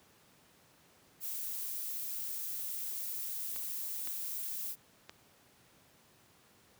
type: noise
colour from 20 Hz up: violet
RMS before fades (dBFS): -39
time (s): 1.2-4.76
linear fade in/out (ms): 50
type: clicks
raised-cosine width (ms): 0.2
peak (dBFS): -28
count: 3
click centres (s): 3.562 / 4.074 / 5.095
effects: pink hiss -64 dBFS RMS until 6.79 s + high-pass 100 Hz 12 dB/octave